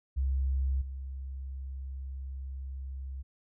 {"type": "tone with level steps", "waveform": "sine", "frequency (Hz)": 66.7, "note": "C2", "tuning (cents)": 34, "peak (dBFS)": [-26, -36], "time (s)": [0.16, 3.23], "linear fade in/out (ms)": 20, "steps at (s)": 0.81, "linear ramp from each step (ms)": 10, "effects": []}